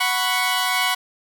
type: chord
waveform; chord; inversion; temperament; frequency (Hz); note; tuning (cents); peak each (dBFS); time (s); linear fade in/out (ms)
15% pulse; F# suspended fourth; none; equal; 740 / 987.8 / 1108.7; F#5 / B5 / C#6; 0 / 0 / 0; -17; 0-0.95; 10
effects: none